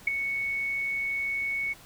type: tone with ADSR envelope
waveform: sine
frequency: 2217 Hz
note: C#7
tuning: in tune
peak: -18 dBFS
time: 0.07-1.74 s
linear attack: 6 ms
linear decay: 11 ms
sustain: -9 dB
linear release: 21 ms
effects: pink hiss -51 dBFS RMS until 1.85 s